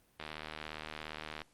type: click train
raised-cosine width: 0.3 ms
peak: -25 dBFS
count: 95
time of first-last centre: 0.2-1.418 s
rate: 77.2 Hz
effects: pink hiss -69 dBFS RMS until 1.53 s + Opus 32 kbps